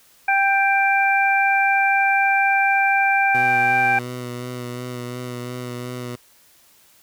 harmonic tone, 787 Hz, G5, 7 cents sharp, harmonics 1 / 2 / 3, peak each -18 / -20 / -20 dBFS, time 0.28-3.99 s, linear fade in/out 5 ms
15% pulse tone with vibrato, 123.47 Hz, B2, in tune, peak -22 dBFS, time 3.34-6.16 s, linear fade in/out 10 ms, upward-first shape sine, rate 2.8 Hz, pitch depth 21 cents each way
effects white hiss -54 dBFS RMS until 7.02 s

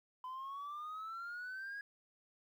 sine exponential sweep, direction up, 1010 to 1661.2 Hz, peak -40 dBFS, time 0.24-1.81 s, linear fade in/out 2 ms, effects tanh soft clip ceiling -41 dBFS + 12-bit

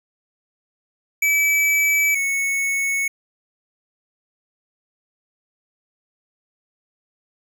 square tone pair in turn, 2300 / 2208 Hz, D7 / C#7, -37 / -7 cents, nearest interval minor second, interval 70 cents, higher first, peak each -16 / -20 dBFS, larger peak first, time 1.22-2.15 / 2.15-3.08 s, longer neither, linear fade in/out 5 ms, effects none

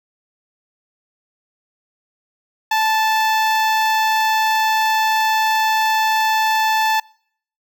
sawtooth tone with notch filter, 877 Hz, A5, 6 cents flat, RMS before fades -17 dBFS, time 2.71-7 s, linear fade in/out 5 ms, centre 9700 Hz, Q 0.77, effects noise-tail reverb RT60 0.6 s tail -26 dB re dry

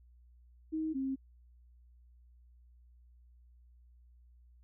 sine tone pair in turn, 315.6 / 267.2 Hz, D#4 / C4, +25 / +36 cents, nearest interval minor third, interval 289 cents, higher first, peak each -32 / -32 dBFS, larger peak neither, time 0.72-0.94 / 0.94-1.16 s, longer neither, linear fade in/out 20 ms, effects added 60 Hz sine -58 dBFS peak until 4.63 s

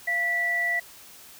sine tone pair together, 689.5 / 1961 Hz, F5 / B6, -22 / -13 cents, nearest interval octave + tritone, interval 1809 cents, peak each -33 / -23 dBFS, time 0.07-0.8 s, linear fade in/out 10 ms, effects white hiss -48 dBFS RMS until 1.39 s

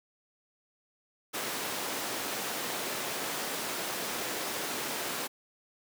pink high-pass noise, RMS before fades -35 dBFS, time 1.33-5.28 s, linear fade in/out 20 ms, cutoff 310 Hz, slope 12 dB/octave, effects none

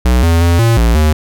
square tone with pitch steps, 61.6 / 83.5 / 85.4 / 115.3 / 57.5 / 76.9 Hz, B1 / E2 / F2 / A#2 / A#1 / D#2, -4 / +23 / -38 / -19 / -23 / -20 cents, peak -8 dBFS, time 0.05-1.13 s, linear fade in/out 5 ms, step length 180 ms, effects none

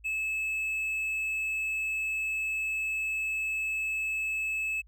triangle tone, 2600 Hz, E7, 24 cents flat, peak -27 dBFS, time 0.04-4.82 s, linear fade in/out 20 ms, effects added 53 Hz sine -53 dBFS peak until 4.87 s

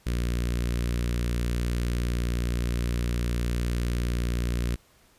sawtooth tone with notch filter, 59.5 Hz, A#1, 36 cents sharp, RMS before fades -27 dBFS, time 0.06-4.76 s, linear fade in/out 10 ms, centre 810 Hz, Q 0.76, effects pink hiss -60 dBFS RMS until 5.18 s + resampled to 32000 Hz

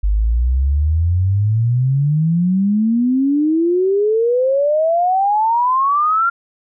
sine exponential sweep, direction up, 49 to 1396.9 Hz, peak -12 dBFS, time 0.03-6.3 s, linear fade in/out 10 ms, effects none

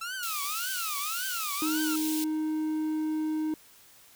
sawtooth tone with vibrato, 1319 Hz, E6, 1 cent sharp, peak -30 dBFS, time 0.01-1.96 s, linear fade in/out 5 ms, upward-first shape triangle, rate 1.8 Hz, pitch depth 300 cents each way
white high-pass noise, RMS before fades -35 dBFS, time 0.23-2.24 s, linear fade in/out 0 ms, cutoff 2600 Hz, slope 24 dB/octave
triangle tone, 311.1 Hz, D#4, in tune, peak -25 dBFS, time 1.62-3.54 s, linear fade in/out 2 ms
effects white hiss -56 dBFS RMS until 4.15 s

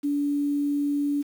sine tone with quantisation, 287.7 Hz, D4, 36 cents flat, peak -22 dBFS, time 0.03-1.23 s, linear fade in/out 20 ms, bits 8, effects none

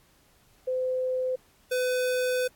sine / square tone pair in turn, 512 / 503.5 Hz, C5 / B4, -38 / +33 cents, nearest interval unison, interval 29 cents, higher first, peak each -25 dBFS, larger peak neither, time 0.67-1.36 / 1.71-2.48 s, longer second, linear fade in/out 10 ms, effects pink hiss -62 dBFS RMS until 2.55 s + AAC 64 kbps

